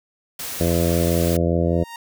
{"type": "noise", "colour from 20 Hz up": "white", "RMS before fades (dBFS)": -30, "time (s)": [0.39, 1.37], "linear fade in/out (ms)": 5}
{"type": "harmonic tone", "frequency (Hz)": 84.9, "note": "F2", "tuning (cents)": -48, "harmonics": [1, 2, 3, 4, 5, 6, 7, 8], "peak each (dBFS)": [-22, -22, -27, -25, -28, -25, -27, -32], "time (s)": [0.6, 1.84], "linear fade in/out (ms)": 10}
{"type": "tone with exponential growth", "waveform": "sawtooth", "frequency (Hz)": 930, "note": "A#5", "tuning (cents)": -4, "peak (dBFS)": -27, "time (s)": [1.56, 1.96], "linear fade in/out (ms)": 2, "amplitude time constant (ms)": 86}
{"effects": []}